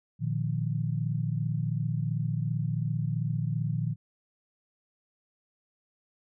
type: chord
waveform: sine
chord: Bb suspended fourth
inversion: none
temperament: equal with one note detuned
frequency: 116.54 / 151.83 / 174.61 Hz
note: Bb2 / Eb3 / F3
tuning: 0 / -42 / 0 cents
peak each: -30 / -30 / -35 dBFS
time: 0.19-3.96 s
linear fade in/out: 50 ms
effects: none